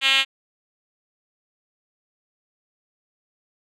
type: tone with band-pass filter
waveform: 5% pulse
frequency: 269.4 Hz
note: C#4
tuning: 49 cents flat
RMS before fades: -18 dBFS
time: 0.01-0.25 s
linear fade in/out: 50 ms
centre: 3100 Hz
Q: 2.7
effects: none